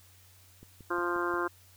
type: click train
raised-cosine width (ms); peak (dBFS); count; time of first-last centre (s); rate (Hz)
3; -37; 5; 0.63-1.339; 5.64
type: harmonic tone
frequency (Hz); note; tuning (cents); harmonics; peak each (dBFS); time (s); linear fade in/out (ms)
174.61; F3; 0; 2 / 3 / 4 / 5 / 6 / 7 / 8 / 9; -32 / -41 / -42 / -44 / -34 / -38 / -36 / -39; 0.9-1.48; 10
effects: added 92 Hz sine -59 dBFS peak until 1.76 s + white hiss -60 dBFS RMS until 1.76 s